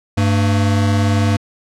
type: tone pair together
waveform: square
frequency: 99.5 / 226.2 Hz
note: G2 / A3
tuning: +26 / +48 cents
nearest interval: octave + major second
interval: 1422 cents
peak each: -14 / -20 dBFS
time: 0.17-1.37 s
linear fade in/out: 10 ms
effects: low-pass 8000 Hz 12 dB/octave